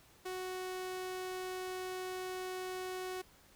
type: tone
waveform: sawtooth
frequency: 370 Hz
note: F#4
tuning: in tune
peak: -35 dBFS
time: 0.25-3.22 s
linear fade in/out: 10 ms
effects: pink hiss -63 dBFS RMS until 3.55 s